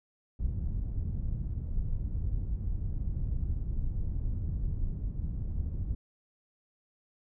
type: low-pass noise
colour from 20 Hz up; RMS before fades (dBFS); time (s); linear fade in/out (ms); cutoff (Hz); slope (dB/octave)
pink; -32; 0.39-5.95; 5; 100; 12
effects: none